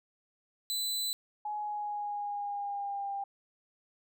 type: tone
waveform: sawtooth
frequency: 4000 Hz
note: B7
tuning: 21 cents sharp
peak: -28 dBFS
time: 0.7-1.13 s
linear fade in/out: 0 ms
type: tone with pitch glide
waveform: sine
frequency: 840 to 796.5 Hz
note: G#5 to G5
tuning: +19 to +27 cents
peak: -33 dBFS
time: 1.45-3.24 s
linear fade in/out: 5 ms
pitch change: -92 cents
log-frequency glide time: 1.56-3.13 s
effects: none